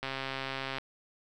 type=click train; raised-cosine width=0.3 ms; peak=-19 dBFS; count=102; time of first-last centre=0.03-0.784 s; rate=134 Hz; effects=none